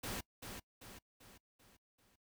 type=noise with echo; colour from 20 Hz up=pink; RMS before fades=-42 dBFS; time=0.03-0.21 s; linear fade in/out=10 ms; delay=390 ms; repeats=5; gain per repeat=-6 dB; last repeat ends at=2.16 s; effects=noise-tail reverb RT60 0.1 s tail -23 dB re dry